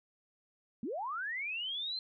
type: linear sweep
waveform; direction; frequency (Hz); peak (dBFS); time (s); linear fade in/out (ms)
sine; up; 194.7 to 4174; -35; 0.83-1.99; 2
effects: none